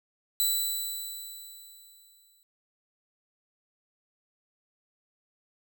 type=tone with exponential decay; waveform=10% pulse; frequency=3979 Hz; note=B7; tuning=12 cents sharp; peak=-15 dBFS; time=0.4-2.43 s; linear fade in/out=0 ms; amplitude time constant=440 ms; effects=none